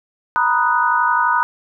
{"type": "chord", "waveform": "sine", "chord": "B major seventh", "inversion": "third", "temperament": "equal with one note detuned", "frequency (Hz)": [936.1, 987.8, 1244.5, 1480], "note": ["A#5", "B5", "D#6", "F#6"], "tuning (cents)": [7, 0, 0, 0], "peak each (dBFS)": -19, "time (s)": [0.36, 1.43], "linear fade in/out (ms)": 0, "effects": []}